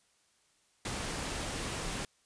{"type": "noise", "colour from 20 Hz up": "pink", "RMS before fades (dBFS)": -37, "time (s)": [0.85, 2.05], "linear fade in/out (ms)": 2, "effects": ["white hiss -70 dBFS RMS until 2.25 s", "resampled to 22050 Hz"]}